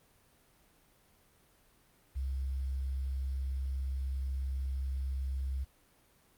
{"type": "tone with quantisation", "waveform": "sine", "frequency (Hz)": 66.5, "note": "C2", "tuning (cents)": 29, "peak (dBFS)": -32, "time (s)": [2.15, 5.65], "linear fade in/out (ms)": 20, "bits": 10, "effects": ["pink hiss -66 dBFS RMS until 6.37 s", "Opus 32 kbps"]}